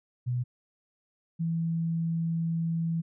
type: tone pair in turn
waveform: sine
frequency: 123.47 / 165.34 Hz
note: B2 / E3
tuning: 0 / +6 cents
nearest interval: perfect fourth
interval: 506 cents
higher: second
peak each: -26 / -26 dBFS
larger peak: neither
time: 0.26-0.44 / 1.39-3.02 s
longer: second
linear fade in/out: 20 ms
effects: none